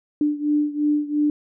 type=beating tone pair; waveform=sine; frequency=295.6 / 298.5 Hz; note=D4 / D4; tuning=+11 / +28 cents; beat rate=2.9 Hz; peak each=-20 / -23 dBFS; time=0.21-1.3 s; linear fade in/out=2 ms; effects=none